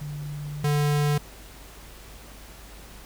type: tone pair in turn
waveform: sine / square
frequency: 146.83 / 146.83 Hz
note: D3 / D3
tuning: 0 / 0 cents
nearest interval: unison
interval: 0 cents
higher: neither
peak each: -31 / -21 dBFS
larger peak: second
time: 0.01-0.64 / 0.64-1.18 s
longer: first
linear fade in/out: 5 ms
effects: added 50 Hz sine -46 dBFS peak until 3.05 s + pink hiss -47 dBFS RMS until 3.05 s